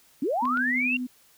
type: linear sweep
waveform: sine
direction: up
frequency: 233.1 to 2794 Hz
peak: -23 dBFS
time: 0.22-0.97 s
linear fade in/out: 5 ms
type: tone with tremolo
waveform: sine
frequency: 250.4 Hz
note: B3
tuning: 24 cents sharp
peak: -27 dBFS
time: 0.42-1.07 s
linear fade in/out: 10 ms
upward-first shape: sine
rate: 12 Hz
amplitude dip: 25%
type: clicks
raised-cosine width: 0.3 ms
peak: -24 dBFS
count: 2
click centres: 0.454 / 0.573 s
effects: white hiss -59 dBFS RMS until 1.37 s